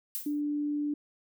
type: noise with exponential decay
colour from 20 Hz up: violet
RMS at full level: -32 dBFS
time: 0.15-0.41 s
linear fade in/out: 0 ms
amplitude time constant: 56 ms
type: tone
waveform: sine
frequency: 293.7 Hz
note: D4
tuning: in tune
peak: -28 dBFS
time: 0.26-0.94 s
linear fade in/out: 5 ms
effects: none